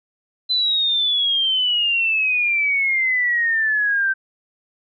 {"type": "exponential sweep", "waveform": "sine", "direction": "down", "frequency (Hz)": [4052, 1549], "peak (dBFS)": -16, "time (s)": [0.49, 4.14], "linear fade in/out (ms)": 20, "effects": []}